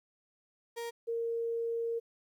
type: tone pair in turn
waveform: 35% pulse / sine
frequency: 467.7 / 462.6 Hz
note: A#4 / A#4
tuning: +6 / -13 cents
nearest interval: unison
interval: 19 cents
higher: first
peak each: -35 / -31 dBFS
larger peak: second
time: 0.76-0.91 / 1.07-2 s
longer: second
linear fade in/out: 20 ms
effects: 12-bit